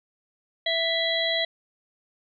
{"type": "harmonic tone", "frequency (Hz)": 660, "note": "E5", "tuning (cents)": 2, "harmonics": [1, 3, 5, 6], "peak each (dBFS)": [-28, -28, -28, -28], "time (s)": [0.66, 1.45], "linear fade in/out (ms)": 5, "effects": []}